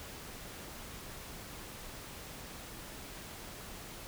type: silence
effects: pink hiss -47 dBFS RMS until 4.07 s